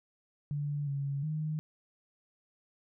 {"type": "tone with pitch steps", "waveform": "sine", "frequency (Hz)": [145.4, 139.9, 154.4], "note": ["D3", "C#3", "D#3"], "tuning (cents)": [-17, 16, -13], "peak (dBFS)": -31, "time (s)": [0.51, 1.59], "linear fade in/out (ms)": 0, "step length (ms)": 360, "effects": []}